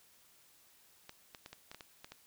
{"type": "clicks", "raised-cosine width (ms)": 0.2, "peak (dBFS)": -30, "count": 9, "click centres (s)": [1.094, 1.348, 1.461, 1.53, 1.715, 1.746, 1.808, 2.045, 2.12], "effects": ["white hiss -65 dBFS RMS until 2.26 s"]}